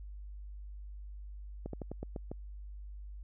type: slowing click train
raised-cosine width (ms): 2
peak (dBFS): -26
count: 7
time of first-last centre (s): 1.66-2.315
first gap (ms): 73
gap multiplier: 1.16
effects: added 50 Hz sine -43 dBFS peak until 3.23 s